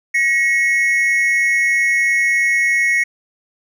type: tone pair together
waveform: triangle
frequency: 1903 / 2192 Hz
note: A#6 / C#7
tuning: +35 / -20 cents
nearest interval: major second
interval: 245 cents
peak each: -14 dBFS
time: 0.14-3.04 s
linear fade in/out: 10 ms
effects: none